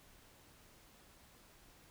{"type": "silence", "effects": ["pink hiss -63 dBFS RMS until 1.9 s"]}